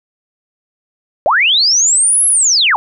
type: linear two-way sweep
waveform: sine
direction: up then down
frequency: 523.3 to 11175 to 744 Hz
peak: -8 dBFS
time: 1.26-2.76 s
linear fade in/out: 0 ms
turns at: 2.26 s
effects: none